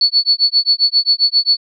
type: tone with tremolo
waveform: sine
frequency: 4435 Hz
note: C#8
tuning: in tune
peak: -7 dBFS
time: 0.01-1.57 s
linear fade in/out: 2 ms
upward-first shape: sine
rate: 7.5 Hz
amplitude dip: 100%
effects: none